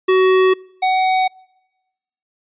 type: tone pair in turn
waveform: square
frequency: 374.8 / 749.6 Hz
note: F#4 / F#5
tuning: +22 / +22 cents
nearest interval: octave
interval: 1200 cents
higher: second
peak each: -11 / -14 dBFS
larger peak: first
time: 0.08-0.54 / 0.82-1.28 s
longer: neither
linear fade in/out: 10 ms
effects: noise-tail reverb RT60 1.0 s tail -26 dB re dry + resampled to 8000 Hz